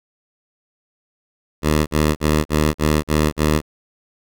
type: tone bursts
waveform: 10% pulse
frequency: 76.4 Hz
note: D#2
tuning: 31 cents flat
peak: -6 dBFS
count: 7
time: 1.62-3.616 s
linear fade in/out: 50 ms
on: 250 ms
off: 41 ms
effects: none